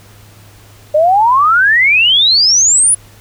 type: exponential sweep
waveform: sine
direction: up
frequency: 587.3 to 10170 Hz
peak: -6 dBFS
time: 0.94-2.95 s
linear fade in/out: 10 ms
effects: added 103 Hz sine -40 dBFS peak until 3.2 s + pink hiss -43 dBFS RMS until 3.2 s